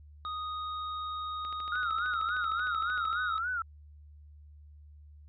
square tone with pitch glide, 1244.5 to 1254.6 Hz, D#6 to D#6, 0 to +14 cents, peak -35 dBFS, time 0.25-3.38 s, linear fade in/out 0 ms, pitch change +14 cents, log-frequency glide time 1.72-3.05 s
click train, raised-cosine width 0.3 ms, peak -32 dBFS, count 23, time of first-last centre 1.45-3.129 s, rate 13.1 Hz
sine tone with vibrato, 1396.9 Hz, F6, in tune, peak -30 dBFS, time 1.72-3.62 s, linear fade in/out 2 ms, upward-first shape sine, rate 3.5 Hz, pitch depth 130 cents each way
effects added 74 Hz sine -50 dBFS peak until 5.28 s + resampled to 11025 Hz

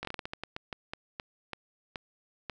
slowing click train, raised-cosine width 0.3 ms, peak -20 dBFS, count 16, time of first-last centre 0.03-2.497 s, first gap 19 ms, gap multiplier 1.27, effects none

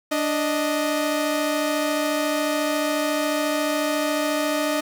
sawtooth tone pair together, 294.1 / 622.3 Hz, D4 / D#5, +3 / 0 cents, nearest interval octave + minor second, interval 1297 cents, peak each -20 dBFS, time 0.11-4.81 s, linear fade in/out 10 ms, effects none

